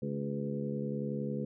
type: harmonic tone with a mistuned harmonic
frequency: 71 Hz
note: C#2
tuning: 42 cents sharp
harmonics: 2 / 3 / 4 / 5 / 6 / 7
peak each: -38 / -36 / -44 / -45 / -42 / -41 dBFS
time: 0.02-1.45 s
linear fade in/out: 5 ms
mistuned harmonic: 6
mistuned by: -42 cents
effects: none